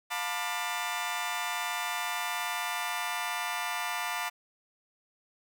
20% pulse chord, B half-diminished seventh, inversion second, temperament just, 711.2 / 889 / 987.8 / 1185.3 Hz, F5 / A5 / B5 / D6, +31 / +18 / 0 / +16 cents, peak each -32 dBFS, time 0.1-4.3 s, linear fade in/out 20 ms, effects none

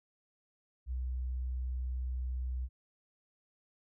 sine tone, 63 Hz, B1, 35 cents sharp, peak -33 dBFS, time 0.86-2.69 s, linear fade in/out 50 ms, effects none

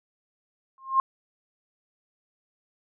sine tone with exponential growth, 1065 Hz, C6, 30 cents sharp, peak -14 dBFS, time 0.78-1 s, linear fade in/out 1 ms, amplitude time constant 46 ms, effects none

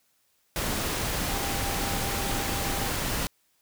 sine tone in noise, 794 Hz, G5, 22 cents sharp, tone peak -37 dBFS, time 1.28-2.88 s, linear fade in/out 0 ms, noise pink, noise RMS -29 dBFS, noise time 0.56-3.27 s, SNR -11 dB, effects white hiss -69 dBFS RMS until 3.61 s

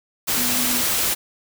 sine tone in noise, 246.9 Hz, B3, in tune, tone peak -28 dBFS, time 0.36-0.83 s, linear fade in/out 20 ms, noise white, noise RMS -21 dBFS, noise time 0.27-1.15 s, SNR -10 dB, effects none

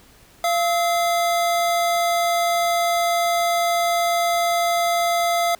square tone pair together, 689 / 1289.4 Hz, F5 / E6, -24 / -39 cents, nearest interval major seventh, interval 1085 cents, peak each -19 / -27 dBFS, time 0.44-5.55 s, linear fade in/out 2 ms, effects pink hiss -51 dBFS RMS until 5.59 s

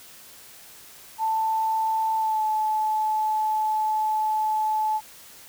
sine tone with pitch glide, 884 to 864.3 Hz, A5 to A5, +8 to -31 cents, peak -21 dBFS, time 1.18-5.01 s, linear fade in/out 50 ms, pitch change -39 cents, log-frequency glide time 2.17-2.43 s, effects white hiss -47 dBFS RMS until 5.48 s

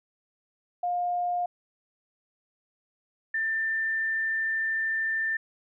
sine tone pair in turn, 709 / 1786.6 Hz, F5 / A6, +26 / +26 cents, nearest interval octave + major third, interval 1600 cents, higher second, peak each -25 dBFS, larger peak neither, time 0.83-1.46 / 3.34-5.37 s, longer second, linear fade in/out 5 ms, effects none

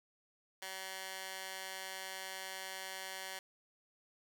15% pulse tone with high-pass filter, 190 Hz, F#3, 46 cents sharp, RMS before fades -45 dBFS, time 0.62-3.39 s, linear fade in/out 2 ms, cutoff 1200 Hz, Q 0.65, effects none

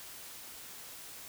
silence, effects white hiss -48 dBFS RMS until 1.28 s

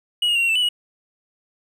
triangle tone with pitch steps, 2908 / 2860 / 2759 / 2741 / 2659 / 2977 / 2903 Hz, F#7 / F7 / F7 / F7 / E7 / F#7 / F#7, -31 / +41 / -22 / -33 / +14 / +10 / -34 cents, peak -15 dBFS, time 0.22-0.689 s, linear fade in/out 5 ms, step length 67 ms, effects none

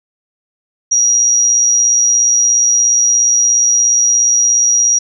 sine tone with amplitude modulation, 5740 Hz, F8, 47 cents sharp, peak -6 dBFS, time 0.91-4.99 s, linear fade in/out 10 ms, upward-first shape sine, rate 117 Hz, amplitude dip 45%, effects none

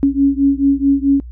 sine beating tone pair, 275.5 / 280.1 Hz, C#4 / C#4, -11 / +18 cents, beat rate 4.6 Hz, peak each -13 / -14 dBFS, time 0.03-1.2 s, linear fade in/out 0 ms, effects noise-tail reverb RT60 0.1 s tail -26 dB re dry + added 60 Hz sine -29 dBFS peak until 1.31 s

